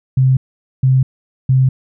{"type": "tone bursts", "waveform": "sine", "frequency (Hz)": 130.9, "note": "C3", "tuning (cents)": 1, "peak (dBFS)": -8, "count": 3, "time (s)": [0.17, 1.69], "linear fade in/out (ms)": 5, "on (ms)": 200, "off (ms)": 460, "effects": []}